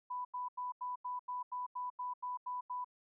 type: tone bursts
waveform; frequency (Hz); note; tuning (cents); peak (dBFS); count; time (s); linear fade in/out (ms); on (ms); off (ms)
sine; 993; B5; +9; -37; 12; 0.1-2.846; 10; 150; 86
effects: none